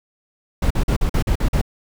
brown noise bursts, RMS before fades -17 dBFS, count 8, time 0.62-1.615 s, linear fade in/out 5 ms, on 85 ms, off 45 ms, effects none

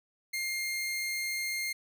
sawtooth tone, 2118 Hz, C7, 21 cents sharp, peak -28 dBFS, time 0.33-1.73 s, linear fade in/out 10 ms, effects none

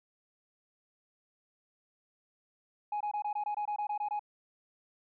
sine tone bursts, 834 Hz, G#5, 7 cents sharp, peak -29 dBFS, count 12, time 2.92-4.194 s, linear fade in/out 5 ms, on 86 ms, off 22 ms, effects tanh soft clip ceiling -29 dBFS

